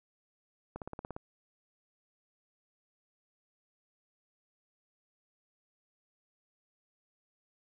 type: click train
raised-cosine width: 1 ms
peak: -26 dBFS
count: 8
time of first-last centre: 0.76-1.165 s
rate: 17.3 Hz
effects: none